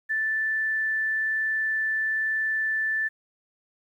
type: tone with frequency modulation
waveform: sine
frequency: 1760 Hz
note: A6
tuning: in tune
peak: -23 dBFS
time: 0.09-3.09 s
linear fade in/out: 20 ms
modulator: 21.1 Hz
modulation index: 0.22
effects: 10-bit